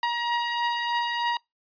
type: beating tone pair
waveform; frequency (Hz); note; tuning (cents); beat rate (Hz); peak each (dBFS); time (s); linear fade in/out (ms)
sawtooth; 949 / 952.2; A#5 / A#5; +31 / +37; 3.2; -21 / -29; 0.03-1.37; 2
effects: noise-tail reverb RT60 0.2 s tail -26 dB re dry + resampled to 11025 Hz